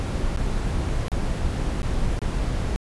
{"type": "noise with dropouts", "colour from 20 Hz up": "brown", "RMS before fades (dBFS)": -24, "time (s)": [0, 2.76], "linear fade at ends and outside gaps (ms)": 0, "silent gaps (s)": [[0.363, 0.373], [1.082, 1.118], [1.819, 1.83], [2.191, 2.217]], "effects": ["resampled to 24000 Hz"]}